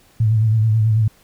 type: tone with vibrato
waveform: sine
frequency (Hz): 110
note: A2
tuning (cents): 0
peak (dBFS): -12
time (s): 0.2-1.08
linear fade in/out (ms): 5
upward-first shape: sine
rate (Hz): 9.2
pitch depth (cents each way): 52
effects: pink hiss -53 dBFS RMS until 1.23 s